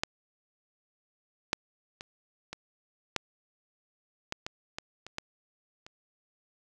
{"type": "clicks", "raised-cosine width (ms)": 0.2, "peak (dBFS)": [-10, -8, -23, -21, -10, -15, -18, -18, -26, -16, -29], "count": 11, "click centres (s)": [0.035, 1.531, 2.009, 2.53, 3.163, 4.324, 4.465, 4.785, 5.066, 5.184, 5.865], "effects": []}